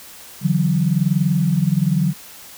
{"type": "tone cluster", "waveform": "sine", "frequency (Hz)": [145.6, 166.8, 186.5], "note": ["D3", "E3", "F#3"], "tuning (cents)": [-15, 21, 14], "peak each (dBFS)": -19, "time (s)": [0.41, 2.14], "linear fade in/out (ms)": 50, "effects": ["white hiss -40 dBFS RMS until 2.57 s"]}